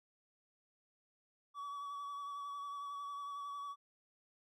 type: tone with vibrato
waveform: triangle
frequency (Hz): 1138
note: C#6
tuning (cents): +45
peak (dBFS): -40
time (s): 1.54-3.76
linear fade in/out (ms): 50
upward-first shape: sine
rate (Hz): 11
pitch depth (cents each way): 23
effects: none